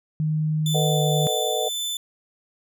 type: tone with pitch glide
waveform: sine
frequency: 154.9 to 151.8 Hz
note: D#3 to D#3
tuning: -7 to -42 cents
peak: -20 dBFS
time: 0.2-1.27 s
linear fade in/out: 0 ms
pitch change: -35 cents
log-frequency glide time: 0.9-0.99 s
type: tone with tremolo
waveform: sawtooth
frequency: 3520 Hz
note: A7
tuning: in tune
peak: -22 dBFS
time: 0.66-1.97 s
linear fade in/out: 2 ms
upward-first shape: triangle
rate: 1.9 Hz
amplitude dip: 25%
type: chord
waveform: sine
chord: B dominant seventh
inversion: third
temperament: just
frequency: 444.5 / 493.9 / 617.4 / 740.8 Hz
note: A4 / B4 / D#5 / F#5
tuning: +18 / 0 / -14 / +2 cents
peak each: -28 dBFS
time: 0.74-1.69 s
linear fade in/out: 10 ms
effects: none